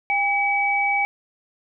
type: tone pair together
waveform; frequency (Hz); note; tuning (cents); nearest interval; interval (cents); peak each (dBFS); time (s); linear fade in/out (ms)
sine; 804 / 2281; G5 / C#7; +44 / +49; octave + tritone; 1805; -22 / -20; 0.1-1.05; 0
effects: none